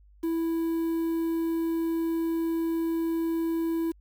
triangle tone with quantisation, 329.6 Hz, E4, in tune, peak -23 dBFS, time 0.23-3.92 s, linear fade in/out 10 ms, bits 8, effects added 50 Hz sine -53 dBFS peak until 4 s

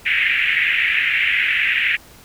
pink band-pass noise, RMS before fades -18 dBFS, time 0.05-1.97 s, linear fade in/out 20 ms, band 1800 to 2700 Hz, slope 48 dB/octave, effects pink hiss -45 dBFS RMS until 2.24 s

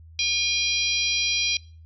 harmonic tone, 808 Hz, G#5, 48 cents flat, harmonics 3 / 4 / 5 / 6 / 7, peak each -26 / -27 / -28 / -29 / -29 dBFS, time 0.19-1.57 s, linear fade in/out 2 ms, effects noise-tail reverb RT60 0.4 s tail -24 dB re dry + added 81 Hz sine -44 dBFS peak until 1.85 s

